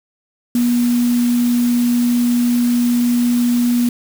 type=tone in noise; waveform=sine; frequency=241.3 Hz; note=B3; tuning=40 cents flat; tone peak=-12 dBFS; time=0.55-3.89 s; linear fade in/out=2 ms; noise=white; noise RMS=-30 dBFS; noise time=0.55-3.89 s; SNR=+15 dB; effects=none